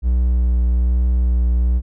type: tone with vibrato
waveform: triangle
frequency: 60.8 Hz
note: B1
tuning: 26 cents flat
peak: -11 dBFS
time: 0.02-1.82 s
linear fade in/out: 50 ms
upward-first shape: triangle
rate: 1.2 Hz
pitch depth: 22 cents each way
effects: none